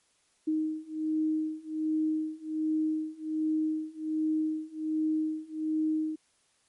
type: beating tone pair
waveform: sine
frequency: 311.6 / 312.9 Hz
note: D#4 / D#4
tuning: +3 / +10 cents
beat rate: 1.3 Hz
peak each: -31 / -30 dBFS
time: 0.47-6.16 s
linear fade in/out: 10 ms
effects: white hiss -69 dBFS RMS until 6.68 s + MP3 48 kbps